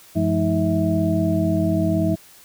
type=tone cluster; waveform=sine; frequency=96.3 / 172.2 / 212.8 / 318.3 / 651 Hz; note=G2 / F3 / G#3 / D#4 / E5; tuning=-30 / -24 / +42 / +39 / -22 cents; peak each=-24 / -22 / -25 / -22 / -25 dBFS; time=0.15-2.16 s; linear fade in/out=20 ms; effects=white hiss -48 dBFS RMS until 2.44 s